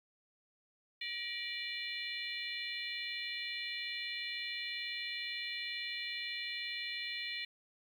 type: harmonic tone with a mistuned harmonic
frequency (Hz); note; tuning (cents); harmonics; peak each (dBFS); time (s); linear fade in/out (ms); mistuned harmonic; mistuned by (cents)
587.3; D5; 0; 3 / 4 / 5 / 6 / 7; -45 / -42 / -46 / -45 / -45; 1.01-7.45; 5; 3; +140
effects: 11-bit